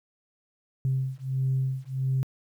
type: beating tone pair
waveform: sine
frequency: 131.4 / 132.9 Hz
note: C3 / C3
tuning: +8 / +27 cents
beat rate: 1.5 Hz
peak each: -27 dBFS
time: 0.85-2.23 s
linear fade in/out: 0 ms
effects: tanh soft clip ceiling -18 dBFS + 10-bit